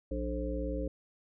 harmonic tone with a mistuned harmonic, 58.9 Hz, A#1, 19 cents sharp, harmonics 1 / 3 / 5 / 7 / 9, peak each -35 / -43 / -38 / -42 / -38 dBFS, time 0.11-0.88 s, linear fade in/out 5 ms, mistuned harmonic 7, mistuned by +86 cents, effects none

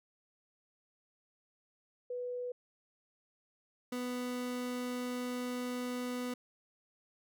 sine / 30% pulse tone pair in turn, 493 / 247.9 Hz, B4 / B3, -3 / +7 cents, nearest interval octave, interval 1190 cents, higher first, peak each -36 / -33 dBFS, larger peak second, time 2.1-2.52 / 3.92-6.34 s, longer second, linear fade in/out 5 ms, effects none

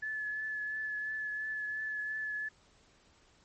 sine tone with vibrato, 1723 Hz, A6, 37 cents flat, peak -34 dBFS, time 0.02-2.49 s, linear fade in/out 10 ms, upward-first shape triangle, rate 2.9 Hz, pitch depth 22 cents each way, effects pink hiss -65 dBFS RMS until 3.44 s + MP3 32 kbps

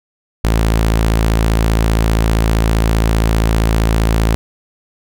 sawtooth tone, 55.2 Hz, A1, 6 cents sharp, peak -7 dBFS, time 0.44-4.35 s, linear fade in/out 0 ms, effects none

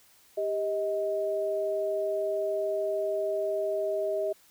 sine tone pair together, 396.8 / 629.9 Hz, G4 / D#5, +21 / +21 cents, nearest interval minor sixth, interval 800 cents, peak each -31 / -28 dBFS, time 0.37-4.33 s, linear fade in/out 10 ms, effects white hiss -60 dBFS RMS until 4.5 s

